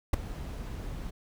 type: noise with ADSR envelope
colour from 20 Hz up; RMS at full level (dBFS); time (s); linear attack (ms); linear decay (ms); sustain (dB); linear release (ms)
brown; -18; 0.13-1.11; 8; 8; -20; 16
effects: none